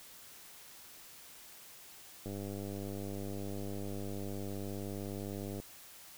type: click train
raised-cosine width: 2 ms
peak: -29 dBFS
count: 334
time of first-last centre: 2.26-5.6 s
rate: 99.7 Hz
effects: white hiss -54 dBFS RMS until 6.17 s